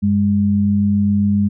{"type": "tone pair together", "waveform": "sine", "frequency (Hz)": [96, 203.4], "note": ["G2", "G#3"], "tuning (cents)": [-36, -36], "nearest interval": "octave + minor second", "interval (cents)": 1300, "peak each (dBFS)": [-19, -13], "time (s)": [0.02, 1.49], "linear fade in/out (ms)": 20, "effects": []}